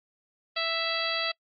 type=harmonic tone; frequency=660 Hz; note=E5; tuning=2 cents sharp; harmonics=1 / 2 / 3 / 4 / 5 / 6 / 7; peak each=-34 / -34 / -34 / -34 / -34 / -34 / -34 dBFS; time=0.56-1.32 s; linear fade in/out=10 ms; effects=noise-tail reverb RT60 0.1 s tail -26 dB re dry + MP3 32 kbps